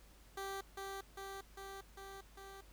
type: tone with echo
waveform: 15% pulse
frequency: 390.8 Hz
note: G4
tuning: 5 cents flat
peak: -35 dBFS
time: 0.37-0.61 s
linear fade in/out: 5 ms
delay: 400 ms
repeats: 5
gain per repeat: -2 dB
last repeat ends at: 2.61 s
effects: added 50 Hz sine -60 dBFS peak until 2.72 s + pink hiss -65 dBFS RMS until 2.72 s